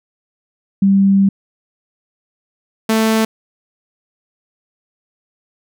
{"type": "tone pair in turn", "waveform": ["sine", "sawtooth"], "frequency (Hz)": [196, 221.3], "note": ["G3", "A3"], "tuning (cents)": [0, 10], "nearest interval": "major second", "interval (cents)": 210, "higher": "second", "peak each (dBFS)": -8, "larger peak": "neither", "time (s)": [[0.82, 1.29], [2.89, 3.25]], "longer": "first", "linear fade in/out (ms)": 5, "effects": []}